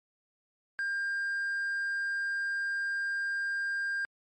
triangle tone, 1600 Hz, G6, 35 cents sharp, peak -27 dBFS, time 0.79-4.05 s, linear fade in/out 0 ms, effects tanh soft clip ceiling -23 dBFS + MP3 32 kbps

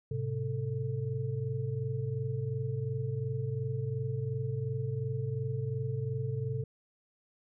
sine tone cluster, 108.9 / 131.7 / 443.6 Hz, A2 / C3 / A4, -17 / +12 / +14 cents, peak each -36 / -33 / -39 dBFS, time 0.11-6.64 s, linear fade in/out 5 ms, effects none

